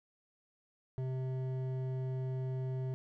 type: tone with hard clipping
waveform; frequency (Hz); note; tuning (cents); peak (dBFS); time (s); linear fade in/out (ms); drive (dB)
sine; 130; C3; -11; -36; 0.98-2.94; 0; 10
effects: none